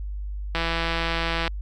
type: click train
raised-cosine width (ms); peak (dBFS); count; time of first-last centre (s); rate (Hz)
0.3; -9; 155; 0.55-1.478; 166
effects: added 50 Hz sine -28 dBFS peak until 1.61 s + MP3 96 kbps